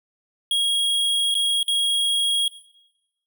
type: tone with dropouts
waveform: square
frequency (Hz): 3291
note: G#7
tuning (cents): -16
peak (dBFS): -19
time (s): 0.51-2.48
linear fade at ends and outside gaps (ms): 2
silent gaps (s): 1.343-1.351 / 1.63-1.68
effects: noise-tail reverb RT60 0.9 s tail -18 dB re dry